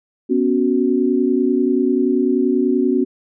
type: chord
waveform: sine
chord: B suspended second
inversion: none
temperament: equal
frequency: 246.9 / 277.2 / 370 Hz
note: B3 / C#4 / F#4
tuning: 0 / 0 / 0 cents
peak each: -18 dBFS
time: 0.29-3.05 s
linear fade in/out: 20 ms
effects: none